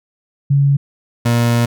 sine / 30% pulse tone pair in turn, 140.3 / 118.32 Hz, C#3 / A#2, +21 / +26 cents, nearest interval minor third, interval 295 cents, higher first, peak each -9 / -9 dBFS, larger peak neither, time 0.5-0.77 / 1.25-1.66 s, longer second, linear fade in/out 10 ms, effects none

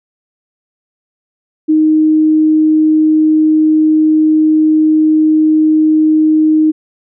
sine tone, 311.1 Hz, D#4, in tune, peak -6 dBFS, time 1.68-6.72 s, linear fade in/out 20 ms, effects none

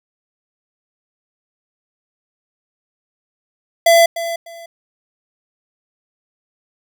square tone with echo, 673 Hz, E5, 36 cents sharp, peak -8 dBFS, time 3.86-4.06 s, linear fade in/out 5 ms, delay 300 ms, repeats 2, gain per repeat -13 dB, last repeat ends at 4.66 s, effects none

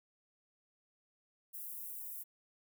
white high-pass noise, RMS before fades -45 dBFS, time 1.53-2.24 s, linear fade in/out 20 ms, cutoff 11000 Hz, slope 24 dB/octave, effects none

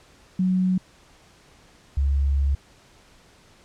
sine tone pair in turn, 185 / 69.45 Hz, F#3 / C#2, 0 / +4 cents, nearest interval octave + perfect fourth, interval 1696 cents, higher first, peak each -18 dBFS, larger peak neither, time 0.39-0.78 / 1.97-2.55 s, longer second, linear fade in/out 5 ms, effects pink hiss -54 dBFS RMS until 3.64 s + low-pass 8000 Hz 12 dB/octave

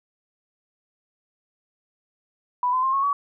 sine tone with pitch steps, 989 / 1023.3 / 1058.8 / 1095.5 / 1133.4 Hz, B5 / C6 / C6 / C#6 / C#6, +2 / -39 / +20 / -21 / +38 cents, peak -19 dBFS, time 2.63-3.13 s, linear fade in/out 2 ms, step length 100 ms, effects none

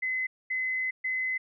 sine tone bursts at uneven times, 2036 Hz, C7, 48 cents flat, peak -27 dBFS, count 3, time 0.02-0.27 / 0.5-0.91 / 1.04-1.38 s, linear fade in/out 10 ms, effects none

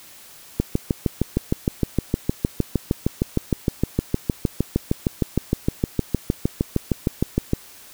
click train, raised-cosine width 3 ms, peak -5 dBFS, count 46, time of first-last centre 0.6-7.534 s, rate 6.49 Hz, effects white hiss -45 dBFS RMS until 7.93 s

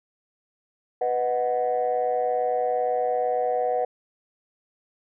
sine chord, B major, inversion none, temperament equal, 493.9 / 622.3 / 740 Hz, B4 / D#5 / F#5, 0 / 0 / 0 cents, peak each -24 / -28 / -24 dBFS, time 1.01-3.85 s, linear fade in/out 5 ms, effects tanh soft clip ceiling -15 dBFS

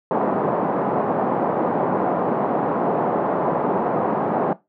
white band-pass noise, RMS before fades -21 dBFS, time 0.11-4.53 s, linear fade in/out 2 ms, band 160 to 910 Hz, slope 24 dB/octave, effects noise-tail reverb RT60 0.2 s tail -18 dB re dry

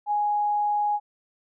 sine tone, 830.6 Hz, G#5, in tune, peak -21 dBFS, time 0.06-1 s, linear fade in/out 50 ms, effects none

